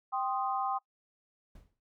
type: chord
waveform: sine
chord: C minor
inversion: second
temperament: equal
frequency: 784 / 1046.5 / 1244.5 Hz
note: G5 / C6 / Eb6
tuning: 0 / 0 / 0 cents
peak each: -32 / -35 / -36 dBFS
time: 0.12-0.79 s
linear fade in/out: 20 ms
type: noise with exponential decay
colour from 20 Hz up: brown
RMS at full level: -49 dBFS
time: 1.55-1.8 s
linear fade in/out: 5 ms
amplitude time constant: 54 ms
effects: noise-tail reverb RT60 0.1 s tail -22 dB re dry